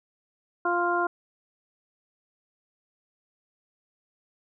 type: harmonic tone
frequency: 349.2 Hz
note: F4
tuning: in tune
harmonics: 1 / 2 / 3 / 4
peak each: -28 / -28 / -28 / -28 dBFS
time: 0.65-1.07 s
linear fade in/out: 5 ms
effects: none